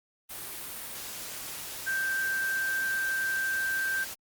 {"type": "tone in noise", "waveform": "sine", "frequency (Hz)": 1568, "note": "G6", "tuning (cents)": 0, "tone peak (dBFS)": -27, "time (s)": [1.86, 4.05], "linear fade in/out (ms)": 20, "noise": "white", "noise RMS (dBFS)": -39, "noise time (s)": [0.29, 4.15], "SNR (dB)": 9, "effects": ["Opus 32 kbps"]}